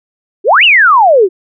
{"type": "exponential two-way sweep", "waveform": "sine", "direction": "up then down", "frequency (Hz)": [347.7, 3016, 347.7], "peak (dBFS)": -3, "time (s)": [0.44, 1.29], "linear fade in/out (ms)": 50, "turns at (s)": 0.64, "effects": []}